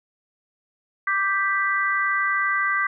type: chord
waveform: sine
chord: G major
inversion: second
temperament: equal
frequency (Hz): 1174.7 / 1568 / 1975.5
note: D6 / G6 / B6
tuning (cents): 0 / 0 / 0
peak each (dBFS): -24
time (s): 1.07-2.87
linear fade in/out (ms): 5
effects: none